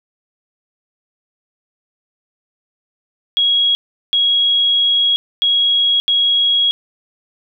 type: tone bursts at uneven times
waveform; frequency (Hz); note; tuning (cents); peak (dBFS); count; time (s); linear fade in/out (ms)
sine; 3311; G#7; -6; -11; 4; 3.37-3.75 / 4.13-5.16 / 5.42-6 / 6.08-6.71; 0
effects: none